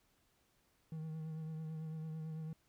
triangle tone with vibrato, 158.3 Hz, D#3, 30 cents sharp, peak -39 dBFS, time 0.92-2.53 s, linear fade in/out 2 ms, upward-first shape triangle, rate 9 Hz, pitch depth 33 cents each way, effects pink hiss -75 dBFS RMS until 2.68 s

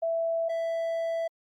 sine / triangle tone pair in turn, 662 / 662 Hz, E5 / E5, +7 / +7 cents, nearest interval unison, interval 0 cents, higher neither, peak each -25 dBFS, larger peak neither, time 0.02-0.49 / 0.49-1.28 s, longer second, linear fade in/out 10 ms, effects Opus 48 kbps

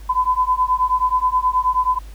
sine beating tone pair, 1006 / 1015.4 Hz, B5 / B5, +32 / +48 cents, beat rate 9.4 Hz, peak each -18 dBFS, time 0.09-1.99 s, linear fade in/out 10 ms, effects added 50 Hz sine -33 dBFS peak until 2.14 s + pink hiss -49 dBFS RMS until 2.14 s

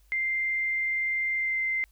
sine tone with pitch glide, 2093 to 2080 Hz, C7 to C7, 0 to -11 cents, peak -25 dBFS, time 0.12-1.84 s, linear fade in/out 0 ms, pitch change -11 cents, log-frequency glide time 1.35-1.58 s, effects added 50 Hz sine -57 dBFS peak until 1.91 s + white hiss -68 dBFS RMS until 1.91 s

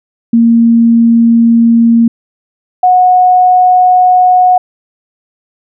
sine tone pair in turn, 231.5 / 731.2 Hz, A#3 / F#5, -12 / -21 cents, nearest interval octave + minor sixth, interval 1991 cents, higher second, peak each -3 dBFS, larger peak neither, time 0.33-2.08 / 2.83-4.58 s, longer neither, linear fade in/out 5 ms, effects none

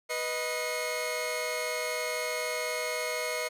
sawtooth tone cluster, 491.2 / 624 / 2162 Hz, B4 / D#5 / C#7, -9 / +5 / -44 cents, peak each -31 dBFS, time 0.09-3.49 s, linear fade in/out 20 ms, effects resampled to 32000 Hz

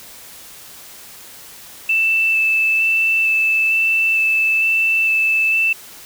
sine tone with vibrato, 2644 Hz, E7, 5 cents sharp, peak -13 dBFS, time 1.89-5.73 s, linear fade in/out 5 ms, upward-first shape square, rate 1.1 Hz, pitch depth 8 cents each way, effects white hiss -39 dBFS RMS until 6.05 s

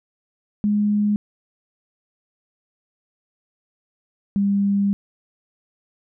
sine tone pair in turn, 207.7 / 199.94 Hz, G#3 / G3, 0 / +34 cents, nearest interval minor second, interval 66 cents, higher first, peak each -16 / -16 dBFS, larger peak neither, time 0.64-1.16 / 4.36-4.93 s, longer second, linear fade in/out 0 ms, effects none

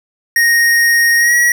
square tone with pitch glide, 1864.7 to 1914.9 Hz, A#6 to A#6, 0 to +46 cents, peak -9 dBFS, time 0.36-1.52 s, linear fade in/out 2 ms, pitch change +46 cents, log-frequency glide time 1.18-1.35 s, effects 8-bit

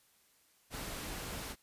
pink noise, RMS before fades -42 dBFS, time 0.7-1.56 s, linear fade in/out 50 ms, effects white hiss -69 dBFS RMS until 1.62 s + resampled to 32000 Hz

